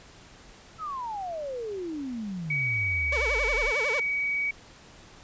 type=exponential sweep; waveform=sine; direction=down; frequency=1331 to 32.7 Hz; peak=-31 dBFS; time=0.78-3.73 s; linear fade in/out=50 ms
type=tone; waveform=sine; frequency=2264 Hz; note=C#7; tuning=36 cents sharp; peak=-25 dBFS; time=2.5-4.51 s; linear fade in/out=5 ms
type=tone with vibrato; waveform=sawtooth; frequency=509 Hz; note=C5; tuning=48 cents flat; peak=-25 dBFS; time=3.12-4 s; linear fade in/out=5 ms; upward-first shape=sine; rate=11 Hz; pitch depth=290 cents each way
effects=pink hiss -51 dBFS RMS until 5.23 s + resampled to 16000 Hz